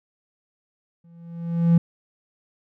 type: tone with exponential growth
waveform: triangle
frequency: 168.8 Hz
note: E3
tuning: 41 cents sharp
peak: -8 dBFS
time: 1.04-1.78 s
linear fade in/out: 5 ms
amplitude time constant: 160 ms
effects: tanh soft clip ceiling -6 dBFS